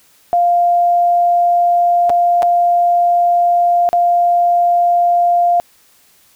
sine tone with dropouts, 698.5 Hz, F5, in tune, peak -9 dBFS, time 0.33-5.6 s, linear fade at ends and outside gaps 0 ms, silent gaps 2.095-2.101 / 2.422-2.429 / 3.89-3.93 s, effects white hiss -51 dBFS RMS until 6.35 s

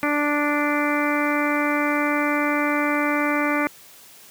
harmonic tone, 293.5 Hz, D4, 1 cent flat, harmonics 1 / 2 / 3 / 4 / 5 / 6 / 7 / 8, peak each -23 / -27 / -30 / -27 / -29 / -32 / -28 / -30 dBFS, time 0.03-3.67 s, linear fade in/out 0 ms, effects white hiss -47 dBFS RMS until 4.3 s + high-pass 80 Hz 12 dB/octave

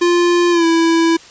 square tone with pitch glide, 348.7 to 330.7 Hz, F4 to E4, -3 to +6 cents, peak -11 dBFS, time 0.01-1.17 s, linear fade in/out 10 ms, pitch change -91 cents, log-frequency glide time 0.51-0.65 s, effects white hiss -40 dBFS RMS until 1.3 s + resampled to 16000 Hz

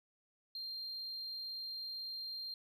sine tone, 4186 Hz, C8, in tune, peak -39 dBFS, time 0.55-2.54 s, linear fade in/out 2 ms, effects tanh soft clip ceiling -39 dBFS

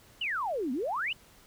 sine exponential two-way sweep, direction down then up, 3075 to 234.3 to 3075 Hz, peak -29 dBFS, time 0.21-1.13 s, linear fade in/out 5 ms, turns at 0.72 s, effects pink hiss -58 dBFS RMS until 1.46 s

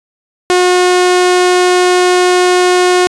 sawtooth tone, 361.3 Hz, F#4, 41 cents flat, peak -3 dBFS, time 0.5-3.07 s, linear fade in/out 0 ms, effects resampled to 22050 Hz

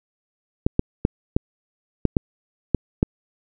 clicks, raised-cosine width 3 ms, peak -3 dBFS, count 8, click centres 0.665 / 0.794 / 1.051 / 1.365 / 2.053 / 2.168 / 2.747 / 3.029 s, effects none

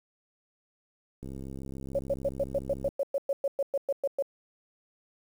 click train, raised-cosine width 3 ms, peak -28 dBFS, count 112, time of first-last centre 1.23-2.889 s, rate 66.9 Hz
sine tone bursts, 555 Hz, C#5, 2 cents sharp, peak -24 dBFS, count 16, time 1.95-4.224 s, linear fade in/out 2 ms, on 39 ms, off 110 ms
effects 9-bit

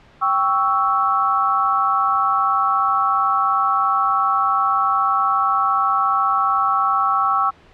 sine chord, C# diminished, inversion second, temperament equal with one note detuned, 784 / 1115.8 / 1318.5 Hz, G5 / C#6 / E6, 0 / +11 / 0 cents, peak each -22 / -19 / -18 dBFS, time 0.21-7.51 s, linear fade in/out 20 ms, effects pink hiss -49 dBFS RMS until 7.73 s + low-pass 3000 Hz 12 dB/octave

